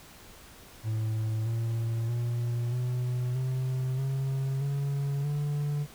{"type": "tone with pitch steps", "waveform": "triangle", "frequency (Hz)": [110, 114.54, 119.26, 124.19, 129.31, 134.65, 140.2, 145.99], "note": ["A2", "A#2", "A#2", "B2", "C3", "C#3", "C#3", "D3"], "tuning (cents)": [0, -30, 40, 10, -20, -50, 20, -10], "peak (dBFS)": -25, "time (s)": [0.83, 5.87], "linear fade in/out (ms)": 50, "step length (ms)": 630, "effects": ["pink hiss -51 dBFS RMS until 5.94 s"]}